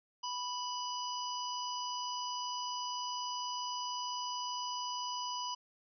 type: harmonic tone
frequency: 987.8 Hz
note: B5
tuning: in tune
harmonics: 1 / 3 / 5 / 6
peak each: -38 / -44 / -43 / -47 dBFS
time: 0.23-5.55 s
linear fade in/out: 10 ms
effects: none